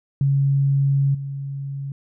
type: tone with level steps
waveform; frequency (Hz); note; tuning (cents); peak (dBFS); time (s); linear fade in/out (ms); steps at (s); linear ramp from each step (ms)
sine; 138.59; C#3; 0; -15 / -26; 0.21-1.92; 2; 1.14; 10
effects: none